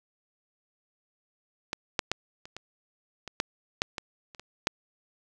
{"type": "clicks", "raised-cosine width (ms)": 0.2, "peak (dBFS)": [-13, -7, -9, -26, -22, -21, -8, -7, -16, -29, -26, -6], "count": 12, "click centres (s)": [1.731, 1.992, 2.116, 2.455, 2.566, 3.277, 3.401, 3.819, 3.982, 4.348, 4.396, 4.671], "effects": []}